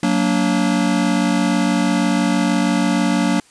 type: chord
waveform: square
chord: Gb augmented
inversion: none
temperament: just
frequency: 185 / 231.2 / 289.1 Hz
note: Gb3 / Bb3 / D4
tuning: 0 / -14 / -27 cents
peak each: -20 dBFS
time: 0.03-3.4 s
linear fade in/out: 2 ms
effects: white hiss -51 dBFS RMS until 3.5 s + resampled to 22050 Hz